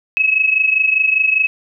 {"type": "tone pair together", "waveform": "sine", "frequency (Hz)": [2567, 2592], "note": ["E7", "E7"], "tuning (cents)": [-47, -30], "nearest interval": "unison", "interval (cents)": 17, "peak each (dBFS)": [-13, -17], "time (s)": [0.17, 1.47], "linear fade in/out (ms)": 0, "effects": []}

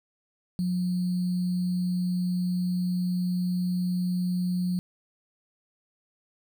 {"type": "tone with sample-and-hold", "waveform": "sine", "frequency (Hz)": 179.9, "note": "F#3", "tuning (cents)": -48, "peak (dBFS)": -24, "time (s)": [0.59, 4.79], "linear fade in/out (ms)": 0, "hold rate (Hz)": 4410, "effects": []}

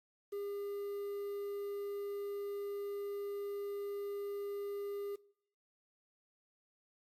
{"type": "tone with quantisation", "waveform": "triangle", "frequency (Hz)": 404.3, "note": "G#4", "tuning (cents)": -46, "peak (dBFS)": -36, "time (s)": [0.32, 5.16], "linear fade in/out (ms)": 10, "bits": 10, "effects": ["noise-tail reverb RT60 0.7 s tail -23 dB re dry", "AAC 64 kbps"]}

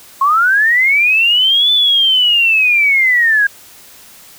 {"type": "linear two-way sweep", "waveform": "sine", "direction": "up then down", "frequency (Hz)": [1061, 3520, 1610], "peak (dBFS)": -8, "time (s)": [0.21, 3.47], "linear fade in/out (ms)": 5, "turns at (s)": 1.72, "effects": ["white hiss -40 dBFS RMS until 4.38 s"]}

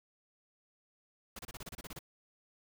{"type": "noise bursts", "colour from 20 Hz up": "pink", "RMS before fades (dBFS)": -45, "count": 11, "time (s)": [1.36, 1.991], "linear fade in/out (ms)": 5, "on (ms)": 31, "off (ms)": 29, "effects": []}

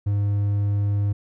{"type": "tone", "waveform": "triangle", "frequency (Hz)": 101.7, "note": "G#2", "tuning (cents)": -36, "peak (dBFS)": -17, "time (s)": [0.06, 1.13], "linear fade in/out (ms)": 10, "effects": []}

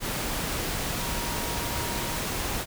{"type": "tone in noise", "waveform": "sine", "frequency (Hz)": 946, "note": "A#5", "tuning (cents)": 25, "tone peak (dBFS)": -38, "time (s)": [0.97, 2.2], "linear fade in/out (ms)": 50, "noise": "pink", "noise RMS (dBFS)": -30, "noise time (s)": [0, 2.66], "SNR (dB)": -11, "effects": []}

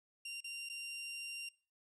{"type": "tone with dropouts", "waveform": "sawtooth", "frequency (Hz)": 2773, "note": "F7", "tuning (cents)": -13, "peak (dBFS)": -39, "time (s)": [0.25, 1.49], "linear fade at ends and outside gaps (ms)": 5, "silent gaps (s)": [[0.406, 0.442], [0.69, 0.697]], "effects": ["noise-tail reverb RT60 0.4 s tail -22 dB re dry", "resampled to 24000 Hz"]}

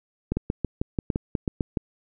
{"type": "clicks", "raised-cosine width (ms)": 3, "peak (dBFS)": -11, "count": 12, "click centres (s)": [0.32, 0.37, 0.501, 0.647, 0.815, 0.988, 1.102, 1.159, 1.352, 1.478, 1.608, 1.772], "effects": []}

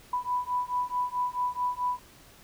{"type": "beating tone pair", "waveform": "sine", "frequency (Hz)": [987.8, 992.4], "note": ["B5", "B5"], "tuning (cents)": [0, 8], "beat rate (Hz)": 4.6, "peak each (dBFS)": -30, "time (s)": [0.13, 1.99], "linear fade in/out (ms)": 5, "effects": ["pink hiss -54 dBFS RMS until 2.43 s"]}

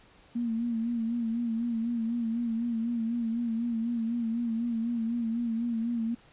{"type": "tone with vibrato", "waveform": "sine", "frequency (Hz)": 231.6, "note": "A#3", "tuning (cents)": -11, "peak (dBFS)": -27, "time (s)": [0.35, 6.15], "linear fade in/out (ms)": 10, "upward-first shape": "sine", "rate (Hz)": 4, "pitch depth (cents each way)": 59, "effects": ["pink hiss -58 dBFS RMS until 6.32 s", "resampled to 8000 Hz"]}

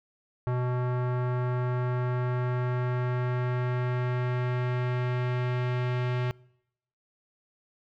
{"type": "tone with low-pass filter sweep", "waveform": "square", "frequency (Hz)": 124.5, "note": "B2", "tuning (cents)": 14, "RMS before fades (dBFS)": -28, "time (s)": [0.47, 6.31], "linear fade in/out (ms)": 0, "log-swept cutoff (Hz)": [1200, 2600], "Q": 1.3, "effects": ["noise-tail reverb RT60 0.8 s tail -25 dB re dry"]}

